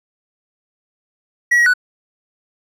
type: tone with pitch steps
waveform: triangle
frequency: 1926 / 1903 / 1482 Hz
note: B6 / A#6 / F#6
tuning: -44 / +35 / +2 cents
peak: -8 dBFS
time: 1.51-1.738 s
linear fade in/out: 10 ms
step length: 76 ms
effects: none